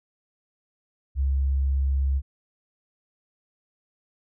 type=tone; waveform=sine; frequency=68 Hz; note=C#2; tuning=33 cents flat; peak=-20 dBFS; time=1.15-2.22 s; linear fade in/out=50 ms; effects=none